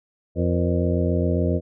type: harmonic tone with a mistuned harmonic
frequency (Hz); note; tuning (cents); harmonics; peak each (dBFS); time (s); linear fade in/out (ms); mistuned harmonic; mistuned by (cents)
87.31; F2; 0; 1 / 2 / 3 / 4 / 5 / 6 / 7; -22 / -25 / -27 / -28 / -29 / -30 / -30; 0.35-1.61; 50; 5; +120
effects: none